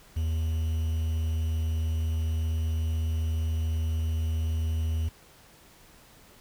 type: tone with quantisation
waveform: triangle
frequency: 80.2 Hz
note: E2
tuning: 47 cents flat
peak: -23 dBFS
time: 0.16-5.09 s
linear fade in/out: 10 ms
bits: 8
effects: pink hiss -55 dBFS RMS until 6.4 s